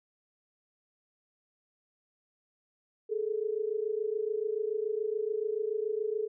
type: tone pair together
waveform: sine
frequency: 417.8 / 444.8 Hz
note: G#4 / A4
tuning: +10 / +19 cents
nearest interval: minor second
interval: 109 cents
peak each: -32 / -32 dBFS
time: 3.09-6.28 s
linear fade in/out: 20 ms
effects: none